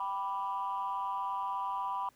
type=chord; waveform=sine; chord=G major; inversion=none; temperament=equal; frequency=784 / 987.8 / 1174.7 Hz; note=G5 / B5 / D6; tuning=0 / 0 / 0 cents; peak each=-38 / -33 / -39 dBFS; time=0-2.09 s; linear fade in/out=2 ms; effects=tanh soft clip ceiling -26 dBFS + pink hiss -67 dBFS RMS until 2.15 s